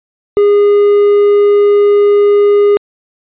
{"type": "tone", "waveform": "triangle", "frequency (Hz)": 409.5, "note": "G#4", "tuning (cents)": -24, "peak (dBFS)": -3, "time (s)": [0.37, 2.77], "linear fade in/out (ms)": 0, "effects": ["resampled to 8000 Hz"]}